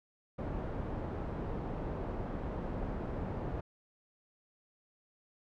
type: low-pass noise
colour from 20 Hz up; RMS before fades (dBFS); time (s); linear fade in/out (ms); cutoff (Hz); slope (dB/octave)
pink; -38; 0.38-3.61; 10; 810; 12
effects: none